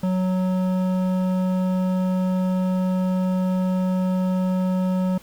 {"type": "tone with hard clipping", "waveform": "triangle", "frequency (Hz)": 185, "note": "F#3", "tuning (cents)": 0, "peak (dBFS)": -21, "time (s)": [0.03, 5.18], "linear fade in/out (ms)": 5, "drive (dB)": 15, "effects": ["pink hiss -49 dBFS RMS until 5.22 s"]}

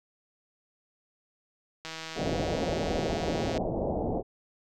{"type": "click train", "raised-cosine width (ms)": 0.2, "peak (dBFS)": -21, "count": 279, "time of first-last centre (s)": [1.85, 3.577], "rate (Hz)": 161}
{"type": "low-pass noise", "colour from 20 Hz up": "white", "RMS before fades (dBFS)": -30, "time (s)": [2.15, 4.23], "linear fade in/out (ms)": 50, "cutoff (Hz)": 740, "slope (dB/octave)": 48}
{"effects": []}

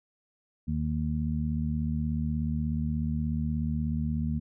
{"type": "harmonic tone", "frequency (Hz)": 76.6, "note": "D#2", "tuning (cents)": -27, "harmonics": [1, 2, 3], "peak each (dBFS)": [-31, -31, -31], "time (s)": [0.67, 4.4], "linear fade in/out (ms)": 20, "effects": []}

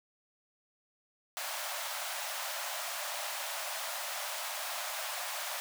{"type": "high-pass noise", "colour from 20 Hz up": "pink", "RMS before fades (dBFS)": -38, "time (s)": [1.37, 5.6], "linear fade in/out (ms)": 0, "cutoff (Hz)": 570, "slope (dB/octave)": 96, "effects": []}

